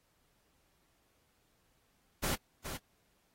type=noise with echo; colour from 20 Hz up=pink; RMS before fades=-34 dBFS; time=2.22-2.36 s; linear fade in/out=20 ms; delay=420 ms; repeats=1; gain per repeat=-8 dB; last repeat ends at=2.78 s; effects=pink hiss -74 dBFS RMS until 3.34 s + AAC 48 kbps